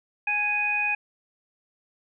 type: harmonic tone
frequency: 830.6 Hz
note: G#5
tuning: in tune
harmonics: 1 / 2 / 3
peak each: -32 / -33 / -23 dBFS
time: 0.27-0.95 s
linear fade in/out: 5 ms
effects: none